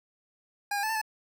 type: tone with pitch steps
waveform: 25% pulse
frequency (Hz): 815 / 807 / 870 / 890 / 866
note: G#5 / G#5 / A5 / A5 / A5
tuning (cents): -33 / -50 / -20 / +20 / -28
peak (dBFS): -24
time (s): 0.71-1.015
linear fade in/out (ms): 5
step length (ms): 61
effects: none